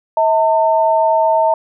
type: tone pair together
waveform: sine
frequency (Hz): 643 / 902.1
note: E5 / A5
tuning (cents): -43 / +43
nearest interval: tritone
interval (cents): 586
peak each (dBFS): -13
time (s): 0.17-1.54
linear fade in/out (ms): 2
effects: none